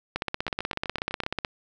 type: two click trains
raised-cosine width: 0.3 ms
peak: -11 / -16 dBFS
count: 22 / 7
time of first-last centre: 0.16-1.448 / 0.48-1.236 s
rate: 16.3 / 7.94 Hz
effects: none